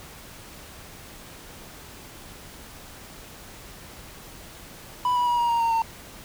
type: tone with pitch steps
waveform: triangle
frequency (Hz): 990 / 975.8 / 961.8 / 948 / 934.4 / 921 / 907.8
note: B5 / B5 / B5 / A#5 / A#5 / A#5 / A#5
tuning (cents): +4 / -21 / -46 / +29 / +4 / -21 / -46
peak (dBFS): -18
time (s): 5.05-5.82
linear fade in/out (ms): 2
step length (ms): 110
effects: pink hiss -44 dBFS RMS until 6.24 s